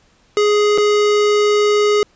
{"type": "tone with dropouts", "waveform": "square", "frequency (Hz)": 416.7, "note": "G#4", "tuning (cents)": 6, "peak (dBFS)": -12, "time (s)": [0.37, 2.03], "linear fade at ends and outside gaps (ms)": 1, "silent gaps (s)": [0.777, 0.782], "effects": ["pink hiss -55 dBFS RMS until 2.15 s", "resampled to 16000 Hz"]}